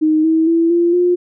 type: tone with pitch steps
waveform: sine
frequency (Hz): 311.1 / 321.5 / 332.3 / 343.4 / 354.9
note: D#4 / E4 / E4 / F4 / F4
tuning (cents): 0 / -43 / +14 / -29 / +28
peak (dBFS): -10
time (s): 0.01-1.16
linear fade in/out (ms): 20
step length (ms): 230
effects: none